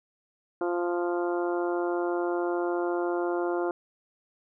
harmonic tone, 174.61 Hz, F3, in tune, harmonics 2 / 3 / 4 / 5 / 6 / 7 / 8, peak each -27 / -34 / -34 / -39 / -40 / -43 / -40 dBFS, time 0.61-3.71 s, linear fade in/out 2 ms, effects none

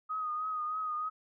sine tone with vibrato, 1248 Hz, D#6, 5 cents sharp, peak -32 dBFS, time 0.09-1.1 s, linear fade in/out 20 ms, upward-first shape triangle, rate 3.2 Hz, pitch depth 44 cents each way, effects none

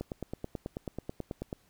click train, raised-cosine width 2 ms, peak -22 dBFS, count 15, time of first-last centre 0.01-1.528 s, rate 9.22 Hz, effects pink hiss -67 dBFS RMS until 1.69 s

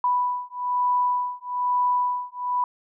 sine beating tone pair, 987.8 / 988.9 Hz, B5 / B5, 0 / +2 cents, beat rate 1.1 Hz, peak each -24 dBFS, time 0.04-2.64 s, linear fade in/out 2 ms, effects none

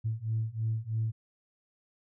sine beating tone pair, 109.8 / 112.9 Hz, A2 / A2, -3 / +45 cents, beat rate 3.1 Hz, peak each -32 / -31 dBFS, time 0.04-1.12 s, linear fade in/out 20 ms, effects tanh soft clip ceiling -22 dBFS

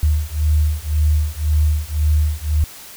sine beating tone pair, 75.1 / 77 Hz, D2 / D#2, +39 / -17 cents, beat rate 1.9 Hz, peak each -17 dBFS, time 0.03-2.64 s, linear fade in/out 0 ms, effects white hiss -38 dBFS RMS until 2.96 s

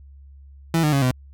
30% pulse tone with pitch steps, 164.81 / 151.13 / 138.59 / 127.09 Hz, E3 / D3 / C#3 / C3, 0 / +50 / 0 / -50 cents, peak -14 dBFS, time 0.74-1.112 s, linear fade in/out 2 ms, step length 93 ms, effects added 69 Hz sine -42 dBFS peak until 1.33 s

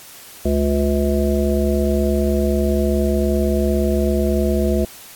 harmonic tone, 71.3 Hz, C#2, 49 cents sharp, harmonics 1 / 3 / 5 / 7 / 9, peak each -19 / -20 / -21 / -25 / -24 dBFS, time 0.45-4.85 s, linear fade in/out 5 ms, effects white hiss -40 dBFS RMS until 5.15 s + AAC 64 kbps

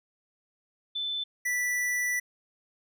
sine / square tone pair in turn, 3520 / 1969.8 Hz, A7 / B6, 0 / -5 cents, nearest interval minor seventh, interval 1005 cents, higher first, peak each -29 / -27 dBFS, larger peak second, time 0.95-1.24 / 1.45-2.2 s, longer second, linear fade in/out 10 ms, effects none

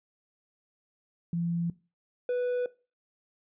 sine / triangle tone pair in turn, 170.2 / 493.5 Hz, F3 / B4, -44 / -1 cents, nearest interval octave + tritone, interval 1843 cents, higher second, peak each -27 / -24 dBFS, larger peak second, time 1.33-1.7 / 2.29-2.66 s, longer neither, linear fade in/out 2 ms, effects noise-tail reverb RT60 0.3 s tail -19 dB re dry + resampled to 8000 Hz

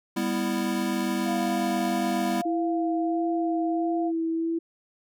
square chord, E minor, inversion first, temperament equal with one note detuned, 199.65 / 246.9 / 329.6 Hz, G3 / B3 / E4, +32 / 0 / 0 cents, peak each -30 / -30 / -30 dBFS, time 0.16-2.42 s, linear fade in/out 10 ms
sine tone, 698.5 Hz, F5, in tune, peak -29 dBFS, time 1.24-4.12 s, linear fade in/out 50 ms
sine tone with vibrato, 329.6 Hz, E4, in tune, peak -24 dBFS, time 2.45-4.59 s, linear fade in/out 10 ms, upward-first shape sine, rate 1.5 Hz, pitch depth 15 cents each way
effects none

